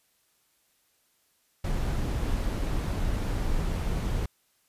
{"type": "noise", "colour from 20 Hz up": "brown", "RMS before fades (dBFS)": -28, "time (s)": [1.64, 4.26], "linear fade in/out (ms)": 5, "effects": ["white hiss -69 dBFS RMS until 4.68 s", "resampled to 32000 Hz"]}